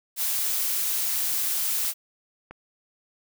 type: noise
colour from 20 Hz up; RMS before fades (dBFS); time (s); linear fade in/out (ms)
blue; -26; 0.16-1.94; 50
type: clicks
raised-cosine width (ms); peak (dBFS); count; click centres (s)
0.5; -26; 2; 1.849 / 2.51
effects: none